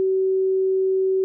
sine tone, 380 Hz, F#4, 46 cents sharp, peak -17 dBFS, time 0-1.24 s, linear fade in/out 0 ms, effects none

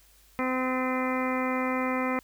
harmonic tone with a mistuned harmonic, 256.9 Hz, C4, 32 cents flat, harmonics 1 / 2 / 3 / 4 / 5 / 6 / 7 / 8 / 9, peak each -29 / -32 / -37 / -34 / -35 / -45 / -41 / -35 / -40 dBFS, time 0.39-2.19 s, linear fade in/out 0 ms, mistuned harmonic 9, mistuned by +67 cents, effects added 50 Hz sine -60 dBFS peak until 2.23 s + white hiss -60 dBFS RMS until 2.23 s

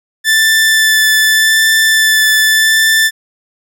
sawtooth tone with vibrato, 1760 Hz, A6, in tune, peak -4 dBFS, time 0.24-3.11 s, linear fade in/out 50 ms, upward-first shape sine, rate 0.84 Hz, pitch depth 10 cents each way, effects none

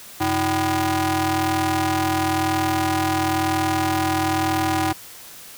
sawtooth ring-modulated tone, 225.4 Hz, A3, 42 cents sharp, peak -12 dBFS, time 0.2-4.93 s, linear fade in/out 10 ms, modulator 543 Hz, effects white hiss -41 dBFS RMS until 5.57 s

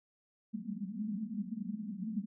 pink band-pass noise, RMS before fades -39 dBFS, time 0.53-2.26 s, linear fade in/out 20 ms, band 190 to 230 Hz, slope 96 dB/octave, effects none

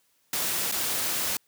white noise with dropouts, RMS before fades -28 dBFS, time 0.33-1.37 s, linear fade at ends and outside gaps 2 ms, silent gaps 0.715-0.722 s, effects white hiss -68 dBFS RMS until 1.47 s + high-pass 80 Hz 12 dB/octave

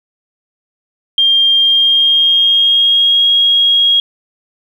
sine tone with pitch glide, 3200 to 3282 Hz, G7 to G#7, +35 to -21 cents, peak -7 dBFS, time 1.18-4 s, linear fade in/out 2 ms, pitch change +44 cents, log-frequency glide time 1.57-3.27 s, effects 7-bit

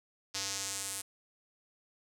square tone with band-pass filter sweep, 98 Hz, G2, in tune, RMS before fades -38 dBFS, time 0.34-1.02 s, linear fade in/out 10 ms, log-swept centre 5400 to 9500 Hz, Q 2, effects none

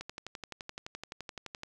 click train, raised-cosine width 0.2 ms, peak -23 dBFS, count 20, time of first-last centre 0.01-1.634 s, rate 11.7 Hz, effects none

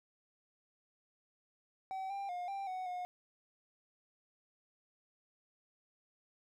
triangle tone with pitch steps, 764 / 793 / 713 / 788 / 743 / 721 Hz, G5 / G5 / F5 / G5 / F#5 / F#5, -45 / +20 / +36 / +9 / +7 / -45 cents, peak -36 dBFS, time 1.91-3.05 s, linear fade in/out 0 ms, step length 190 ms, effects none

